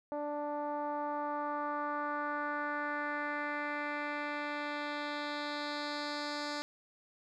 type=tone with low-pass filter sweep; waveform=10% pulse; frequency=293.7 Hz; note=D4; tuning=in tune; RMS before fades=-37 dBFS; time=0.12-6.62 s; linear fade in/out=0 ms; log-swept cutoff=700 to 5400 Hz; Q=2.3; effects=none